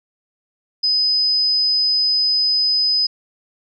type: tone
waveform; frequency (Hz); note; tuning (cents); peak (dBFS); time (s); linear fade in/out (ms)
sine; 5020; D#8; +15; -14; 0.83-3.07; 10
effects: none